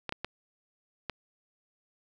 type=clicks; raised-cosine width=0.3 ms; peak=-17 dBFS; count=4; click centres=0.093 / 0.124 / 0.246 / 1.097 s; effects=none